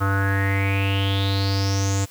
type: tone with low-pass filter sweep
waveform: square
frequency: 98 Hz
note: G2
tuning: in tune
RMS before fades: -21 dBFS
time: 0-2.06 s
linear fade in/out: 20 ms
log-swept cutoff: 1300 to 7400 Hz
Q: 7.8
effects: white hiss -47 dBFS RMS until 2.1 s